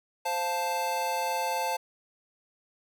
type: chord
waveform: square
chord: F major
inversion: second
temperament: equal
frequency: 523.3 / 698.5 / 880 Hz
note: C5 / F5 / A5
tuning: 0 / 0 / 0 cents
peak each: -35 / -35 / -30 dBFS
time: 0.25-1.77 s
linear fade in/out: 10 ms
effects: none